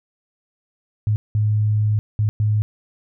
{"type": "tone bursts at uneven times", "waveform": "sine", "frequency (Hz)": 106.3, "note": "G#2", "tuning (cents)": 41, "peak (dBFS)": -15, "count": 4, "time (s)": [[1.07, 1.16], [1.35, 1.99], [2.19, 2.29], [2.4, 2.62]], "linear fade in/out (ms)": 0, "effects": []}